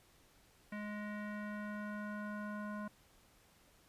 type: tone with low-pass filter sweep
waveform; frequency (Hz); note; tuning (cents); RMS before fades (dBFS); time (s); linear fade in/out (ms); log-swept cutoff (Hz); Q
square; 208.8; G#3; +10; -43; 0.72-2.88; 5; 2000 to 1300; 3.4
effects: pink hiss -67 dBFS RMS until 3.88 s + resampled to 32000 Hz